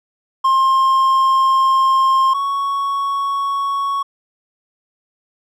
triangle tone pair in turn, 1062 / 1111.3 Hz, C6 / C#6, +25 / +4 cents, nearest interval minor second, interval 79 cents, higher second, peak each -9 / -15 dBFS, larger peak first, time 0.44-2.34 / 2.34-4.03 s, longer first, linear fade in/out 10 ms, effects none

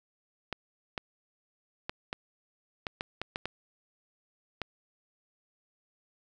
clicks, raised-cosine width 0.3 ms, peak -17 dBFS, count 10, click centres 0.527 / 0.978 / 1.895 / 2.129 / 2.868 / 3.009 / 3.216 / 3.359 / 3.456 / 4.617 s, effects none

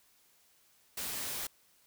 white noise, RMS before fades -38 dBFS, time 0.97-1.47 s, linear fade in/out 5 ms, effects white hiss -67 dBFS RMS until 1.86 s

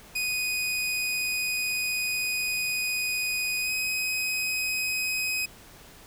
sawtooth tone with pitch glide, 2489 to 2521 Hz, D#7 to D#7, 0 to +22 cents, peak -23 dBFS, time 0.15-5.46 s, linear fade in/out 10 ms, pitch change +22 cents, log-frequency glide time 3.61-3.72 s, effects pink hiss -50 dBFS RMS until 6.06 s

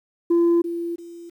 sine tone with echo, 340.9 Hz, F4, 42 cents flat, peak -12 dBFS, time 0.3-0.62 s, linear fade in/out 10 ms, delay 340 ms, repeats 2, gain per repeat -12 dB, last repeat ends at 1.3 s, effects tanh soft clip ceiling -13 dBFS + 9-bit

